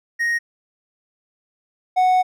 triangle tone pair in turn, 1870 / 738.7 Hz, A#6 / F#5, +5 / -3 cents, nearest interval octave + major third, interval 1608 cents, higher first, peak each -16 / -11 dBFS, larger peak second, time 0.19-0.39 / 1.96-2.23 s, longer second, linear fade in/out 20 ms, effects none

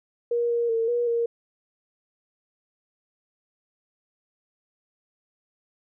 sine tone with pitch steps, 474.1 / 471.3 / 454.6 / 479.3 / 467.4 Hz, A#4 / A#4 / A#4 / A#4 / A#4, +29 / +19 / -43 / +48 / +5 cents, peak -21 dBFS, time 0.31-1.26 s, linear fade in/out 5 ms, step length 190 ms, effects none

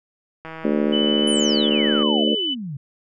click train, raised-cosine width 0.5 ms, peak -20 dBFS, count 255, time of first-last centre 0.45-2.028 s, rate 161 Hz
harmonic tone, 73.9 Hz, D2, 11 cents sharp, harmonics 3 / 4 / 5 / 6 / 7 / 8, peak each -21 / -23 / -25 / -27 / -28 / -29 dBFS, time 0.64-2.35 s, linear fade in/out 10 ms
sine tone, 2997 Hz, F#7, 22 cents sharp, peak -21 dBFS, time 0.92-2.55 s, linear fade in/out 20 ms
sine exponential sweep, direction down, 10548 to 130.81 Hz, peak -27 dBFS, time 1.27-2.77 s, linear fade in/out 5 ms
effects none

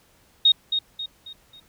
sine tone with echo, 3729 Hz, A#7, in tune, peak -12 dBFS, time 0.45-0.52 s, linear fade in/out 5 ms, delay 270 ms, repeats 4, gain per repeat -8 dB, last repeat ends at 1.6 s, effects pink hiss -59 dBFS RMS until 1.68 s

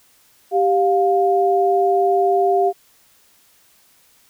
sine tone pair together, 392 / 705.6 Hz, G4 / F5, 0 / +18 cents, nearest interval minor seventh, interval 1018 cents, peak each -16 dBFS, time 0.51-2.73 s, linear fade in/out 50 ms, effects white hiss -55 dBFS RMS until 4.29 s

